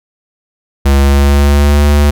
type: tone with pitch glide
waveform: square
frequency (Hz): 69.3 to 72.83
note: C#2 to D2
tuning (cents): 0 to -14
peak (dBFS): -6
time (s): 0.85-2.11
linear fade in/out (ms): 10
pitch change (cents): +86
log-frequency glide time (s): 0.98-1.84
effects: none